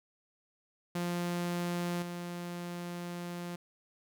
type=tone with level steps; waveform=sawtooth; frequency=174.61 Hz; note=F3; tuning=in tune; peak=-28 / -34 dBFS; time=0.95-3.56 s; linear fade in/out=5 ms; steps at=2.02 s; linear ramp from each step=5 ms; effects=none